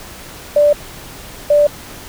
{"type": "tone pair in turn", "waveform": "sine", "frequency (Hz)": [587.3, 587.3], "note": ["D5", "D5"], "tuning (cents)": [0, 0], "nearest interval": "unison", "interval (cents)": 0, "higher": "neither", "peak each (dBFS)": -7, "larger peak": "neither", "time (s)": [[0.56, 0.73], [1.5, 1.67]], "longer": "neither", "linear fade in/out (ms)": 5, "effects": ["pink hiss -34 dBFS RMS until 2.08 s"]}